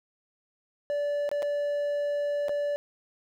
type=tone with dropouts; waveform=triangle; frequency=580 Hz; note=D5; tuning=22 cents flat; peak=-24 dBFS; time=0.9-2.76 s; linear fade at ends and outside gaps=0 ms; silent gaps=1.291-1.315 / 1.422-1.428 / 2.484-2.493 s; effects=none